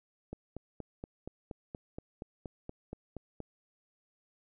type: click train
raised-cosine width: 2 ms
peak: -27 dBFS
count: 14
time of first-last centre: 0.33-3.403 s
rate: 4.23 Hz
effects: none